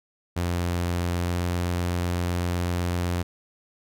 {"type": "tone with pitch glide", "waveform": "sawtooth", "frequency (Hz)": [87.31, 87.92], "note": ["F2", "F2"], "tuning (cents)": [0, 12], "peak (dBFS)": -20, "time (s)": [0.36, 3.23], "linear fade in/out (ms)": 10, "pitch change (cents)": 12, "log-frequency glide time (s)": [1.16, 1.38], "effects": []}